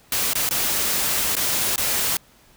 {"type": "noise with dropouts", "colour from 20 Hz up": "white", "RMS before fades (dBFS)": -22, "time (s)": [0.12, 2.17], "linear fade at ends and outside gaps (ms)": 2, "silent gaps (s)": [[0.334, 0.353], [0.491, 0.509], [1.354, 1.366], [1.76, 1.779]], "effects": ["pink hiss -54 dBFS RMS until 2.56 s"]}